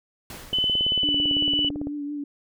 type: noise with exponential decay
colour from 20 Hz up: pink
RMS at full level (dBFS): -37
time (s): 0.3-1.22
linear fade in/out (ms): 2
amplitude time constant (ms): 200
type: click train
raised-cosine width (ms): 2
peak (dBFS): -20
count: 25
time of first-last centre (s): 0.53-1.871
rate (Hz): 17.9
type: tone with pitch glide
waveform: sine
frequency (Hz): 3015 to 2968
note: F#7 to F#7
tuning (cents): +32 to +5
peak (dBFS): -20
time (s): 0.53-1.69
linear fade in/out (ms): 5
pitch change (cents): -27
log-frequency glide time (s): 0.83-1.25
type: tone with vibrato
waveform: sine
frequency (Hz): 290.4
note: D4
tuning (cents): -19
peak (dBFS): -28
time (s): 1.03-2.24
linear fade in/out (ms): 5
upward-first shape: triangle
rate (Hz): 5.7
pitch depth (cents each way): 34
effects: none